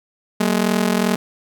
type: ring-modulated tone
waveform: sawtooth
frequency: 210 Hz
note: G#3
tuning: 19 cents sharp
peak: -9 dBFS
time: 0.4-1.16 s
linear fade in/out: 5 ms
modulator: 21.3 Hz
effects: none